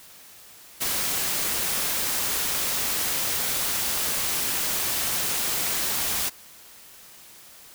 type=noise; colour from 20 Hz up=white; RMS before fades=-26 dBFS; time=0.8-6.3 s; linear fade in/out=20 ms; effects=white hiss -48 dBFS RMS until 7.74 s